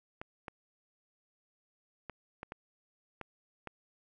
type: clicks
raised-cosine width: 0.5 ms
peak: -26 dBFS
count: 7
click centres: 0.215 / 0.482 / 2.097 / 2.431 / 2.521 / 3.213 / 3.673 s
effects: none